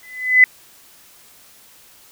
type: tone with exponential growth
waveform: sine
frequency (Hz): 2012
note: B6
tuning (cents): +32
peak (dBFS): -3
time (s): 0.03-0.44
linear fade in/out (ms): 1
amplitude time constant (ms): 89
effects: white hiss -48 dBFS RMS until 2.11 s